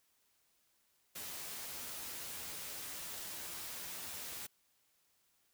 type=noise with comb filter; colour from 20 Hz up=white; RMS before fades=-45 dBFS; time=1.15-4.47 s; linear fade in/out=10 ms; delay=12 ms; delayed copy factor=+0.5; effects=white hiss -75 dBFS RMS until 5.53 s